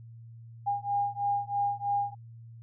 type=beating tone pair; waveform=sine; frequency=808 / 811.1 Hz; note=G#5 / G#5; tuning=-48 / -41 cents; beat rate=3.1 Hz; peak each=-30 dBFS; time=0.66-2.15 s; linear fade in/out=20 ms; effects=added 115 Hz sine -45 dBFS peak until 2.62 s